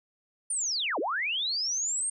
sine linear two-way sweep, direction down then up, 9350 to 269.1 to 8770 Hz, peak -27 dBFS, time 0.5-2.1 s, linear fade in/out 5 ms, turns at 0.99 s, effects none

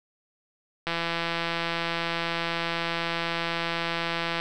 click train, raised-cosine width 0.3 ms, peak -12 dBFS, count 594, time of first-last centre 0.87-4.4 s, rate 168 Hz, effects none

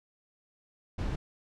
brown noise, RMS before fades -32 dBFS, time 0.98-1.16 s, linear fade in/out 10 ms, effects low-pass 6000 Hz 12 dB/octave

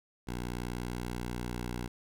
10% pulse tone with vibrato, 60.4 Hz, B1, 38 cents flat, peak -27 dBFS, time 0.27-1.88 s, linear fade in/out 10 ms, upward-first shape sine, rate 19 Hz, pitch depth 12 cents each way, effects none

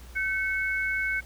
sine tone pair together, 1534 / 2203 Hz, G6 / C#7, -38 / -11 cents, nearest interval tritone, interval 627 cents, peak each -28 dBFS, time 0.15-1.21 s, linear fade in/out 20 ms, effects added 60 Hz sine -44 dBFS peak until 1.25 s + pink hiss -52 dBFS RMS until 1.25 s

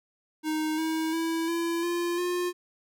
square tone with pitch steps, 311.1 / 319.5 / 328.1 / 336.9 / 346 / 355.3 Hz, D#4 / D#4 / E4 / E4 / F4 / F4, 0 / +46 / -8 / +38 / -16 / +30 cents, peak -27 dBFS, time 0.43-2.53 s, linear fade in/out 50 ms, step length 350 ms, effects none

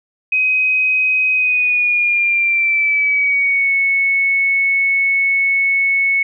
sine tone with pitch glide, 2520 to 2206 Hz, D#7 to C#7, +21 to -9 cents, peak -12 dBFS, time 0.32-6.23 s, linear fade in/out 5 ms, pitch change -230 cents, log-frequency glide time 1.34-3.73 s, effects none

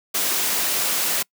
white noise, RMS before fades -22 dBFS, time 0.14-1.23 s, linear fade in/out 10 ms, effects noise-tail reverb RT60 0.1 s tail -26 dB re dry + high-pass 200 Hz 12 dB/octave

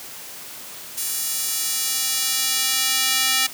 square tone with high-pass filter sweep, 261.6 Hz, C4, in tune, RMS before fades -22 dBFS, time 0.97-3.47 s, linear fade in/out 10 ms, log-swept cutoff 8400 to 2500 Hz, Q 0.72, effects white hiss -37 dBFS RMS until 3.53 s + high-pass 100 Hz 12 dB/octave

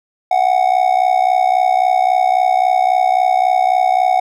triangle tone with amplitude modulation, 740 Hz, F#5, in tune, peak -5 dBFS, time 0.31-4.2 s, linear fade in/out 5 ms, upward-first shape sine, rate 63.7 Hz, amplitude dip 85%, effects none

